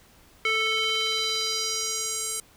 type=tone with band-pass filter sweep; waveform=square; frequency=441.2 Hz; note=A4; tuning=5 cents sharp; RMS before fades=-27 dBFS; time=0.45-2.4 s; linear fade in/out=2 ms; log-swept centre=2300 to 8800 Hz; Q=2.5; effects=pink hiss -56 dBFS RMS until 2.56 s